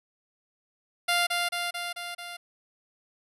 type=tone with echo; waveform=10% pulse; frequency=698.5 Hz; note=F5; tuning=in tune; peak=-14 dBFS; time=1.08-1.27 s; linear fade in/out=10 ms; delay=220 ms; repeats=5; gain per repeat=-3 dB; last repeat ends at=2.37 s; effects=resampled to 32000 Hz